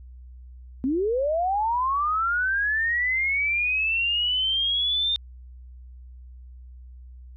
sine linear sweep, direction up, 246.9 to 3642 Hz, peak -21 dBFS, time 0.84-5.16 s, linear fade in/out 0 ms, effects added 62 Hz sine -41 dBFS peak until 7.36 s

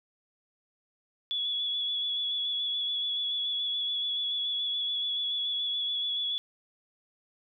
sine tone with vibrato, 3400 Hz, G#7, 40 cents sharp, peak -28 dBFS, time 1.31-6.38 s, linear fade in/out 0 ms, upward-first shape square, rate 7 Hz, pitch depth 19 cents each way, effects none

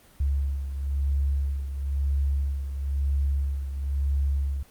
sine beating tone pair, 69.3 / 70.3 Hz, C#2 / C#2, 0 / +25 cents, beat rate 1 Hz, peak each -24 / -31 dBFS, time 0.2-4.63 s, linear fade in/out 5 ms, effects pink hiss -55 dBFS RMS until 4.7 s + Opus 24 kbps

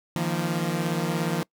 sawtooth chord, Eb suspended second, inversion none, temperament equal with one note detuned, 155.56 / 172.61 / 233.1 Hz, Eb3 / F3 / Bb3, 0 / -20 / 0 cents, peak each -25 / -23 / -29 dBFS, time 0.16-1.43 s, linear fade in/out 0 ms, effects noise-tail reverb RT60 0.1 s tail -24 dB re dry

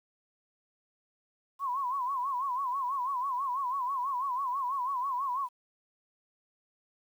sine tone with vibrato, 1046 Hz, C6, 1 cent flat, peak -29 dBFS, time 1.59-5.49 s, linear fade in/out 50 ms, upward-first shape sine, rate 6.1 Hz, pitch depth 130 cents each way, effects 10-bit

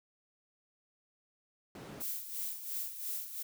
brown noise, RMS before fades -38 dBFS, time 1.75-2.02 s, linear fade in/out 2 ms
violet noise with tremolo, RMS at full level -37 dBFS, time 2-3.43 s, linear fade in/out 10 ms, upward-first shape sine, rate 2.9 Hz, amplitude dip 65%
effects high-pass 200 Hz 12 dB/octave

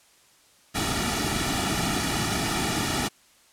pink noise with comb filter, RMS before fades -26 dBFS, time 0.74-3.09 s, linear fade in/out 20 ms, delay 1.9 ms, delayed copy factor -0.75, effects white hiss -58 dBFS RMS until 3.52 s + low-pass 10000 Hz 12 dB/octave

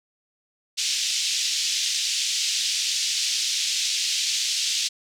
white band-pass noise, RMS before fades -25 dBFS, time 0.77-4.89 s, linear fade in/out 20 ms, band 2800 to 6400 Hz, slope 24 dB/octave, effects none

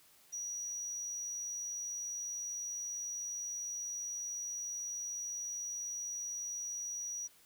triangle tone, 5800 Hz, F#8, 35 cents flat, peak -37 dBFS, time 0.32-7.28 s, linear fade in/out 20 ms, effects white hiss -64 dBFS RMS until 7.45 s

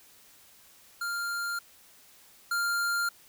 square tone pair in turn, 1397 / 1397 Hz, F6 / F6, 0 / 0 cents, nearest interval unison, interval 0 cents, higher neither, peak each -31 / -27 dBFS, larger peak second, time 1.01-1.59 / 2.51-3.09 s, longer neither, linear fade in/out 5 ms, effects white hiss -57 dBFS RMS until 3.28 s

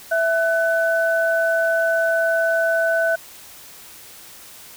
sine tone pair together, 660.5 / 1500 Hz, E5 / F#6, +3 / +23 cents, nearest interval octave + major second, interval 1420 cents, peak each -18 / -20 dBFS, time 0.11-3.16 s, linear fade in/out 10 ms, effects white hiss -42 dBFS RMS until 4.76 s

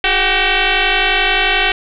sine tone with frequency modulation, 407.7 Hz, G#4, 32 cents flat, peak -11 dBFS, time 0.04-1.72 s, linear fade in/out 2 ms, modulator 382 Hz, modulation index 7.9, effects none

